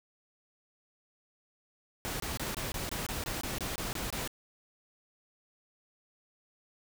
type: noise bursts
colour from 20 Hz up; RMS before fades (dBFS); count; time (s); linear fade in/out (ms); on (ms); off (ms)
pink; -36; 13; 2.05-4.276; 0; 150; 23
effects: none